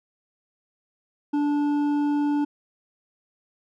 sine tone with hard clipping, 291.6 Hz, D4, 12 cents flat, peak -22 dBFS, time 1.33-2.45 s, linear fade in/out 10 ms, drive 7 dB, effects none

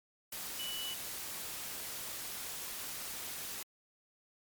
sine tone in noise, 2960 Hz, F#7, in tune, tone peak -39 dBFS, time 0.59-0.94 s, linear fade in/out 5 ms, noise white, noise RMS -42 dBFS, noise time 0.32-3.63 s, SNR 0 dB, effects MP3 96 kbps

